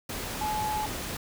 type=tone in noise; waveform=sine; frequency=852 Hz; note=G#5; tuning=44 cents sharp; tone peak=-28 dBFS; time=0.41-0.86 s; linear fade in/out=5 ms; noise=pink; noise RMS=-35 dBFS; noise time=0.09-1.17 s; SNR=+4 dB; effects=none